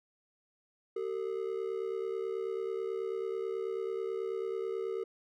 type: ring-modulated tone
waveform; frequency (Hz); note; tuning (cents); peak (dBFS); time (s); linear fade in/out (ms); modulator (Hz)
triangle; 418.1; G#4; +12; -28; 0.96-5.04; 5; 34.6
effects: none